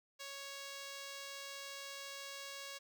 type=tone; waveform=5% pulse; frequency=554.4 Hz; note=C#5; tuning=in tune; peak=-34 dBFS; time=0.19-2.79 s; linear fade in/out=20 ms; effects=none